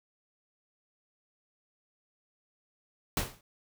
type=noise with exponential decay; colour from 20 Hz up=pink; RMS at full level=-26 dBFS; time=3.17-3.41 s; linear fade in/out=2 ms; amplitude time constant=51 ms; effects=none